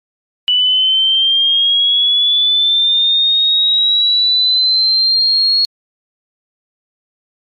sine linear sweep, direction up, 2960 to 4326 Hz, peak -9 dBFS, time 0.48-5.65 s, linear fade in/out 0 ms, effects MP3 64 kbps

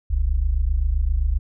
sine tone pair together, 40.22 / 67.9 Hz, E1 / C#2, -42 / -35 cents, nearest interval major sixth, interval 907 cents, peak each -20 dBFS, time 0.1-1.39 s, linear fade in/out 10 ms, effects none

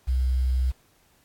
sine tone with quantisation, 64 Hz, C2, 38 cents flat, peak -20 dBFS, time 0.07-0.72 s, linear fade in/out 20 ms, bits 8, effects pink hiss -62 dBFS RMS until 1.24 s + AAC 64 kbps

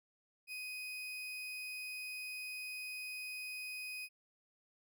35% pulse tone, 2500 Hz, D#7, 8 cents sharp, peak -40 dBFS, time 0.47-4.09 s, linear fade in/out 50 ms, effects none

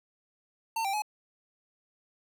square tone with pitch steps, 903 / 784 / 846 Hz, A5 / G5 / G#5, +45 / 0 / +32 cents, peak -29 dBFS, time 0.76-1.021 s, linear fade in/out 5 ms, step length 87 ms, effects none

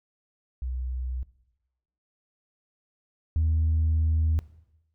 sine tone pair in turn, 63.1 / 79.5 Hz, B1 / D#2, +38 / +38 cents, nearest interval major third, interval 400 cents, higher second, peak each -28 / -19 dBFS, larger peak second, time 0.62-1.23 / 3.36-4.39 s, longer second, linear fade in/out 0 ms, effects noise-tail reverb RT60 0.9 s tail -19 dB re dry + tanh soft clip ceiling -18 dBFS

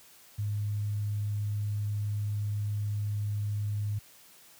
sine tone, 103.83 Hz, G#2, in tune, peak -28 dBFS, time 0.38-3.99 s, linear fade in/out 10 ms, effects white hiss -56 dBFS RMS until 4.59 s + high-pass 60 Hz 12 dB/octave

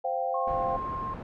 sine chord, C suspended fourth, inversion none, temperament equal, 523.3 / 698.5 / 784 Hz, C5 / F5 / G5, 0 / 0 / 0 cents, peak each -31 dBFS, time 0.04-0.77 s, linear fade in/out 10 ms
sine tone with pitch glide, 1078 to 1061.3 Hz, C#6 to C6, -49 to +24 cents, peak -31 dBFS, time 0.34-1.14 s, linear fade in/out 5 ms, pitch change -27 cents, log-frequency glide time 0.52-0.66 s
pink low-pass noise, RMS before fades -39 dBFS, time 0.47-1.23 s, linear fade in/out 5 ms, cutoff 1100 Hz, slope 12 dB/octave
effects none

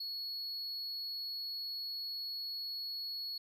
triangle tone, 4362 Hz, C#8, 29 cents flat, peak -37 dBFS, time 0-3.38 s, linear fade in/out 5 ms, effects none

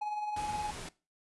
triangle tone with tremolo, 841 Hz, G#5, 22 cents sharp, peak -29 dBFS, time 0.01-0.71 s, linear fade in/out 10 ms, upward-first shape triangle, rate 19 Hz, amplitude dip 50%
pink noise, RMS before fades -43 dBFS, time 0.36-0.89 s, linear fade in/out 5 ms
effects noise-tail reverb RT60 0.3 s tail -20 dB re dry + resampled to 24000 Hz

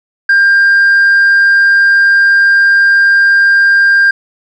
sine tone with tanh clipping, 1597 Hz, G6, 32 cents sharp, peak -5 dBFS, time 0.29-4.11 s, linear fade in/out 5 ms, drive 1 dB, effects none

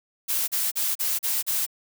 blue noise bursts, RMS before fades -25 dBFS, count 6, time 0.28-1.665 s, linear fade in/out 20 ms, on 200 ms, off 37 ms, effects none

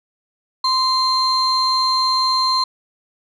sine tone pair together, 1038 / 4158 Hz, C6 / C8, -14 / -12 cents, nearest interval 2 octaves, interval 2402 cents, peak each -16 dBFS, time 0.64-2.64 s, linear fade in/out 5 ms, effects tanh soft clip ceiling -10 dBFS

